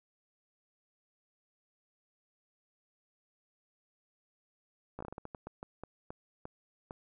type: slowing click train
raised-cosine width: 1 ms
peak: -28 dBFS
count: 15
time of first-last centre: 4.99-6.909 s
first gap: 15 ms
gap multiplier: 1.3
effects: none